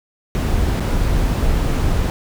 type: noise with dropouts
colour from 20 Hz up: brown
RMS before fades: -17 dBFS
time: 0.35-2.1 s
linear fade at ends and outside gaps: 0 ms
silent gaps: 0.798-0.805 s
effects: none